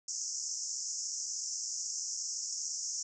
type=band-pass noise; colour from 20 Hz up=pink; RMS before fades=-38 dBFS; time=0.08-3.03 s; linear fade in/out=5 ms; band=5300 to 7300 Hz; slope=96 dB/octave; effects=none